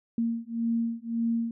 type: beating tone pair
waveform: sine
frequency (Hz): 230 / 231.8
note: A#3 / A#3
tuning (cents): -23 / -10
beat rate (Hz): 1.8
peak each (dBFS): -29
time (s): 0.18-1.51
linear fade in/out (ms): 2
effects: none